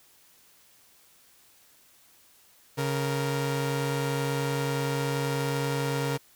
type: tone pair together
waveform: sawtooth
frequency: 138.59 / 466.2 Hz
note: C#3 / A#4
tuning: 0 / 0 cents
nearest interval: octave + major sixth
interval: 2100 cents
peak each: -24 / -27 dBFS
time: 2.77-6.18 s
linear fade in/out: 20 ms
effects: white hiss -59 dBFS RMS until 6.35 s